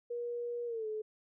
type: tone with pitch glide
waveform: sine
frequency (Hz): 478.1 to 430.9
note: A#4 to A4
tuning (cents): +44 to -36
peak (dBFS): -35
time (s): 0.1-1.02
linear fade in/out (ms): 10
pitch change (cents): -180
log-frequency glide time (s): 0.66-0.87
effects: none